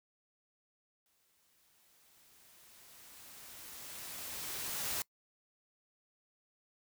white noise with exponential growth, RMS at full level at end -36 dBFS, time 1.06-5.02 s, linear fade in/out 1 ms, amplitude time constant 860 ms, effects noise-tail reverb RT60 0.1 s tail -24 dB re dry

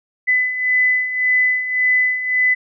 sine beating tone pair, 2005 / 2006.8 Hz, B6 / B6, +26 / +27 cents, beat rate 1.8 Hz, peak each -21 / -15 dBFS, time 0.27-2.55 s, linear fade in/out 20 ms, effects none

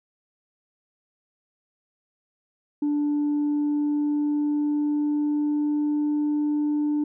sine tone with pitch glide, 293.2 to 296.8 Hz, D4 to D4, -3 to +18 cents, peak -19 dBFS, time 2.82-7.04 s, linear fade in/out 5 ms, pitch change +21 cents, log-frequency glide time 2.98-6.13 s, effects tanh soft clip ceiling -19 dBFS

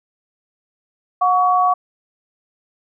sine tone pair together, 727.1 / 1126 Hz, F#5 / C#6, -30 / +27 cents, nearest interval minor sixth, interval 757 cents, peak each -15 dBFS, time 1.21-1.74 s, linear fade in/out 10 ms, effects none

